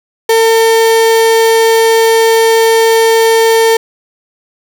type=tone; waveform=35% pulse; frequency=451.7 Hz; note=A4; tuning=45 cents sharp; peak=-4 dBFS; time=0.29-3.77 s; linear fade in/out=5 ms; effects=none